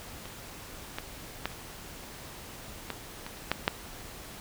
clicks, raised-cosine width 0.3 ms, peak -25 / -17 / -13 / -28 / -17 / -22 / -30 / -9 / -7 dBFS, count 9, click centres 0.256 / 0.985 / 1.456 / 1.516 / 2.903 / 3.265 / 3.371 / 3.516 / 3.679 s, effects pink hiss -45 dBFS RMS until 4.4 s

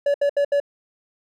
triangle tone bursts, 570 Hz, C#5, 48 cents sharp, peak -14 dBFS, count 4, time 0.06-0.601 s, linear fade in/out 5 ms, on 82 ms, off 71 ms, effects none

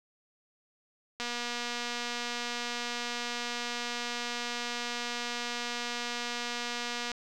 click train, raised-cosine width 0.2 ms, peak -18 dBFS, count 1421, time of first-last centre 1.2-7.117 s, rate 240 Hz, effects none

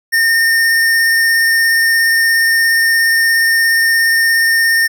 square tone with vibrato, 1823 Hz, A#6, 39 cents flat, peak -10 dBFS, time 0.12-4.88 s, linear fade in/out 20 ms, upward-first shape sine, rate 17 Hz, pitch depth 11 cents each way, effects none

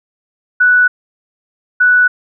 sine tone bursts at uneven times, 1480 Hz, F#6, in tune, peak -6 dBFS, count 2, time 0.6-0.88 / 1.8-2.08 s, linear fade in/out 10 ms, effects none

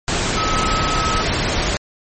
sine tone in noise, 1286 Hz, E6, 43 cents flat, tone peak -20 dBFS, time 0.37-1.22 s, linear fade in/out 0 ms, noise pink, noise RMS -19 dBFS, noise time 0.08-1.77 s, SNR -4 dB, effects MP3 32 kbps

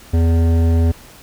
sine tone with hard clipping, 83 Hz, E2, 12 cents sharp, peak -13 dBFS, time 0.13-0.92 s, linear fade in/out 10 ms, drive 13 dB, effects pink hiss -42 dBFS RMS until 1.22 s

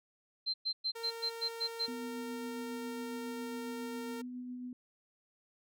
sine tone bursts, 4123 Hz, C8, 26 cents flat, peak -31 dBFS, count 8, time 0.46-1.87 s, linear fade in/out 20 ms, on 80 ms, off 110 ms
sawtooth tone, 459.7 Hz, A#4, 24 cents flat, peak -38 dBFS, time 0.95-4.22 s, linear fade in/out 10 ms
sine tone with tremolo, 248.9 Hz, B3, 14 cents sharp, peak -39 dBFS, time 1.88-4.73 s, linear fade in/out 2 ms, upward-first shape sine, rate 7.3 Hz, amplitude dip 25%
effects none

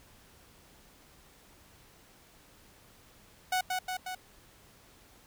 sawtooth tone with echo, 740 Hz, F#5, in tune, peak -23 dBFS, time 3.52-3.61 s, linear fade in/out 5 ms, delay 180 ms, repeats 3, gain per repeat -3 dB, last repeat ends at 4.15 s, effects pink hiss -59 dBFS RMS until 5.26 s

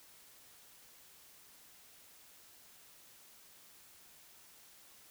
silence, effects white hiss -60 dBFS RMS until 5.1 s

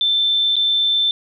sine tone with dropouts, 3546 Hz, A7, 13 cents sharp, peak -14 dBFS, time 0.01-1.11 s, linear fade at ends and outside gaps 1 ms, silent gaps 0.557-0.565 s, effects none

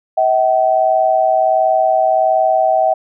sine tone pair together, 641.6 / 763 Hz, E5 / G5, -47 / -47 cents, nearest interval minor third, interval 300 cents, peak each -13 dBFS, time 0.17-2.94 s, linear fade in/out 10 ms, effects none

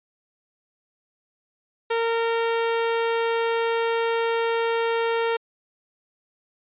sawtooth tone, 459.7 Hz, A#4, 24 cents flat, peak -17 dBFS, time 1.9-5.37 s, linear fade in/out 10 ms, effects resampled to 8000 Hz

